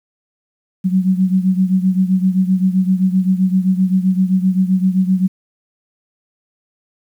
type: beating tone pair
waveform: sine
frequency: 185 / 192.7 Hz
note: F#3 / G3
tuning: 0 / -29 cents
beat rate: 7.7 Hz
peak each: -13 / -17 dBFS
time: 0.84-5.28 s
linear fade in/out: 20 ms
effects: 8-bit